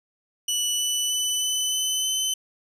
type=tone with pitch steps; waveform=20% pulse; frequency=2960 / 2977 / 2994 / 3012 / 3029 / 3047 Hz; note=F#7 / F#7 / F#7 / F#7 / F#7 / G7; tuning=0 / +10 / +20 / +30 / +40 / -50 cents; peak=-17 dBFS; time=0.48-2.34 s; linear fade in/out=5 ms; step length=310 ms; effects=none